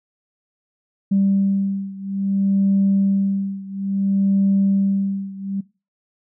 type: beating tone pair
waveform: sine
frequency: 196 / 196.59 Hz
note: G3 / G3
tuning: 0 / +5 cents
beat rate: 0.59 Hz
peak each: -18 / -20 dBFS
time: 1.11-5.61 s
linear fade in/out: 10 ms
effects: noise-tail reverb RT60 0.3 s tail -21 dB re dry + tanh soft clip ceiling -9 dBFS